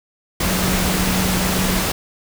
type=tone in noise; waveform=sine; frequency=185 Hz; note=F#3; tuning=in tune; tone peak=-21 dBFS; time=0.45-1.82 s; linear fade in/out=5 ms; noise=pink; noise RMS=-20 dBFS; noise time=0.4-1.92 s; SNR=-4 dB; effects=none